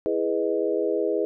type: chord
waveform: sine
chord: E major seventh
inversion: none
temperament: equal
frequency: 329.6 / 415.3 / 493.9 / 622.3 Hz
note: E4 / G#4 / B4 / D#5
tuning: 0 / 0 / 0 / 0 cents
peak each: -28 / -25 / -27 / -30 dBFS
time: 0.06-1.25 s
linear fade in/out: 0 ms
effects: none